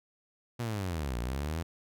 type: linear two-way sweep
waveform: sawtooth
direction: down then up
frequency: 123 to 56.9 to 85.5 Hz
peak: -28 dBFS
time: 0.59-1.63 s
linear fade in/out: 10 ms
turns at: 1.18 s
effects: none